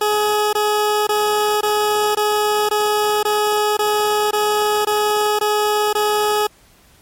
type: tone bursts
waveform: 20% pulse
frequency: 420.9 Hz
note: G#4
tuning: 23 cents sharp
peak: -10 dBFS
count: 12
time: 0.01-6.47 s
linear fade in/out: 5 ms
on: 520 ms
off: 20 ms
effects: pink hiss -51 dBFS RMS until 7.01 s + MP3 64 kbps